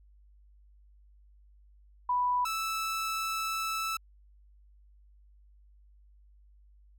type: tone pair in turn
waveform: sine / sawtooth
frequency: 987.8 / 1314.4 Hz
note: B5 / E6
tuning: 0 / -5 cents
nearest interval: perfect fourth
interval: 495 cents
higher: second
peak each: -25 / -27 dBFS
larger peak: first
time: 2.09-2.45 / 2.45-3.97 s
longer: second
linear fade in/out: 5 ms
effects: added 50 Hz sine -56 dBFS peak until 6.98 s